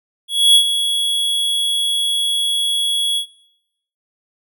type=tone with ADSR envelope; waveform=square; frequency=3350 Hz; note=G#7; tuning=14 cents sharp; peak=-7 dBFS; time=0.28-3.26 s; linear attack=270 ms; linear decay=82 ms; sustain=-10 dB; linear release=90 ms; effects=noise-tail reverb RT60 0.8 s tail -21 dB re dry